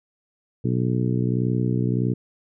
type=harmonic tone; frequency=61.6 Hz; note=B1; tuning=4 cents flat; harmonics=2 / 3 / 4 / 5 / 6 / 7; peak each=-22 / -26 / -28 / -30 / -32 / -33 dBFS; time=0.64-2.14 s; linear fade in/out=10 ms; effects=none